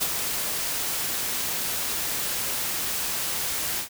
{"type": "noise with ADSR envelope", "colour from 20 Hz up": "white", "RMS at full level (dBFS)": -23, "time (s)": [0, 3.89], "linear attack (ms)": 24, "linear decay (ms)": 42, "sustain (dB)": -5, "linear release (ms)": 100, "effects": []}